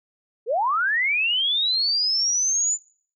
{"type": "linear sweep", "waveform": "sine", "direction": "up", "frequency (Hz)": [409.5, 7100], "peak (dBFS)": -19, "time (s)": [0.46, 2.78], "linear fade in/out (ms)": 50, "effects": ["noise-tail reverb RT60 0.5 s tail -23 dB re dry"]}